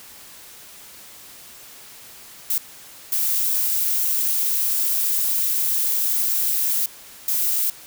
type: noise bursts at uneven times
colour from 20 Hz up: violet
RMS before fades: -21 dBFS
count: 3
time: 2.5-2.58 / 3.12-6.86 / 7.28-7.7 s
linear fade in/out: 2 ms
effects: white hiss -43 dBFS RMS until 7.86 s